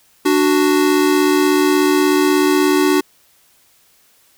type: tone pair together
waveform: square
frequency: 294.5 / 371 Hz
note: D4 / F#4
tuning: +5 / +5 cents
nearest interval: major third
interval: 400 cents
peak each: -15 dBFS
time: 0.25-3.01 s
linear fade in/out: 10 ms
effects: white hiss -54 dBFS RMS until 4.37 s